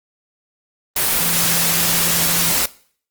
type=tone in noise; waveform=sine; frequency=169.3 Hz; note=E3; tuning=46 cents sharp; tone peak=-27 dBFS; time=1.2-2.52 s; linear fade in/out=5 ms; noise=white; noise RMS=-17 dBFS; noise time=0.96-2.66 s; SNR=-13 dB; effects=noise-tail reverb RT60 0.5 s tail -20 dB re dry + Opus 24 kbps